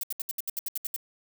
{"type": "noise bursts", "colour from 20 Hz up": "violet", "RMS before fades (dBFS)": -31, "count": 11, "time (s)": [0.01, 0.963], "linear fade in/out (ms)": 2, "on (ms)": 23, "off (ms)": 70, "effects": []}